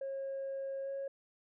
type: tone with pitch glide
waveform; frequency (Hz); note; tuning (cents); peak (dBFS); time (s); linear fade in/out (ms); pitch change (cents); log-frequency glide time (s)
sine; 543 to 548.4; C#5 to C#5; -36 to -19; -35; 0.01-1.08; 5; +17; 0.83-0.89
effects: tanh soft clip ceiling -34 dBFS